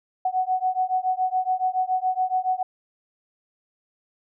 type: beating tone pair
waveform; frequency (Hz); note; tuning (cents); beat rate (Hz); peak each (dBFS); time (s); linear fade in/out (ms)
sine; 740 / 747.1; F#5 / F#5; 0 / +17; 7.1; -24; 0.25-2.63; 5
effects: none